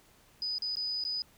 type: tone with dropouts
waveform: sine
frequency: 4978 Hz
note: D#8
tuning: in tune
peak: -31 dBFS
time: 0.42-1.22 s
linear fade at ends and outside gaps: 1 ms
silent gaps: 0.583-0.621 / 0.754-0.769 / 1.039-1.05 s
effects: pink hiss -62 dBFS RMS until 1.37 s